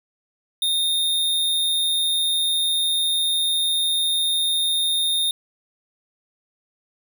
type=tone with amplitude modulation; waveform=square; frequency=3670 Hz; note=A#7; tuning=28 cents flat; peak=-18 dBFS; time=0.62-5.31 s; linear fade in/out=2 ms; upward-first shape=sine; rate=166 Hz; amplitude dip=30%; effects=none